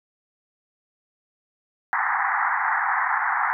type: band-pass noise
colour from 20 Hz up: pink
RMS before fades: -23 dBFS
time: 1.93-3.53 s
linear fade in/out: 0 ms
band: 770 to 2000 Hz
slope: 96 dB/octave
effects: none